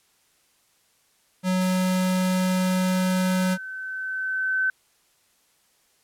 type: tone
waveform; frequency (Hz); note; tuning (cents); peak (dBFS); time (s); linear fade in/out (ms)
square; 184.8; F#3; -2; -21; 1.43-3.58; 50
type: high-pass noise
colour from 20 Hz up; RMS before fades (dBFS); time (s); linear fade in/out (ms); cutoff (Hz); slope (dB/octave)
white; -38; 1.6-3.55; 20; 170; 96
type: tone with exponential growth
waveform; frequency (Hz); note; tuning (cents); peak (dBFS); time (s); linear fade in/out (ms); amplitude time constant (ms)
sine; 1528; G6; -45; -19; 1.61-4.7; 2; 670
effects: white hiss -64 dBFS RMS until 6.03 s + low-pass 12000 Hz 12 dB/octave